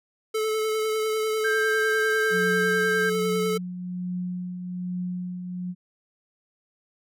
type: tone with vibrato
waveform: square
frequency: 435.4 Hz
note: A4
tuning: 18 cents flat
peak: -24 dBFS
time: 0.34-3.58 s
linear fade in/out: 10 ms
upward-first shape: sine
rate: 10 Hz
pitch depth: 17 cents each way
type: tone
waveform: sine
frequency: 1585 Hz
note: G6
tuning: 19 cents sharp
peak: -23 dBFS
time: 1.44-3.1 s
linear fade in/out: 10 ms
type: tone with tremolo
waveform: sine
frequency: 180 Hz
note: F#3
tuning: 47 cents flat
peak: -26 dBFS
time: 2.3-5.75 s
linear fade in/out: 50 ms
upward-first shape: triangle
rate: 1.2 Hz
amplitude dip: 50%
effects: none